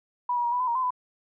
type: tone with pitch steps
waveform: sine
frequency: 979 / 962 / 949 / 984 / 1010 / 940 / 1030 / 999 Hz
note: B5 / B5 / A#5 / B5 / B5 / A#5 / C6 / B5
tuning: -15 / -46 / +31 / -7 / +39 / +14 / -28 / +20 cents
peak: -23 dBFS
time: 0.29-0.906 s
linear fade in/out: 5 ms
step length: 77 ms
effects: none